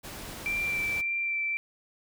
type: noise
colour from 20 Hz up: pink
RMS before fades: -41 dBFS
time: 0.03-1.02 s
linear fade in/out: 20 ms
type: tone with vibrato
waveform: sine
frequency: 2349 Hz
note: D7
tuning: in tune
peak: -27 dBFS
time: 0.46-1.57 s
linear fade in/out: 0 ms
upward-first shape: sine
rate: 1.8 Hz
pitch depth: 12 cents each way
effects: none